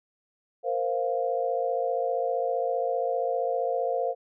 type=chord; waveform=sine; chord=Bb suspended second; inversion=none; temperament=equal with one note detuned; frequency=468.1 / 523.3 / 698.5 Hz; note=Bb4 / C5 / F5; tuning=+7 / 0 / 0 cents; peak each=-30 / -28 / -29 dBFS; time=0.63-4.15 s; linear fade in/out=50 ms; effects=none